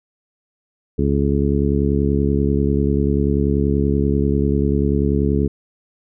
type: harmonic tone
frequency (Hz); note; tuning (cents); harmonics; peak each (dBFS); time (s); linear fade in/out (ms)
70.3; C#2; +25; 1 / 2 / 3 / 4 / 5 / 6; -20 / -21 / -21 / -23 / -25 / -23; 0.98-5.48; 10
effects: none